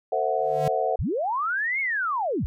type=chord; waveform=sine; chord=F# half-diminished seventh; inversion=first; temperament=equal with one note detuned; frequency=450 / 523.3 / 659.3 / 740 Hz; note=A4 / C5 / E5 / F#5; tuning=+39 / 0 / 0 / 0 cents; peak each=-28 / -28 / -27 / -26 dBFS; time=0.12-0.96 s; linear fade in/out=5 ms
type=tone with exponential growth; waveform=square; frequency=148.6 Hz; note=D3; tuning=21 cents sharp; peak=-24 dBFS; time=0.37-0.68 s; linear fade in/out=2 ms; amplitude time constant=67 ms
type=linear two-way sweep; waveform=sine; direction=up then down; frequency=30.87 to 2217 to 30.87 Hz; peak=-23 dBFS; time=0.99-2.46 s; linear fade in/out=0 ms; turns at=1.8 s
effects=none